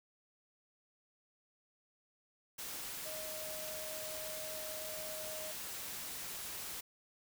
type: tone in noise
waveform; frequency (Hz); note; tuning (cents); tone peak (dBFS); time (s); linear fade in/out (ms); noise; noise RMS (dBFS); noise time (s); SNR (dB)
sine; 624; D#5; +5; -46; 3.05-5.52; 10; white; -44; 2.58-6.81; -5
effects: none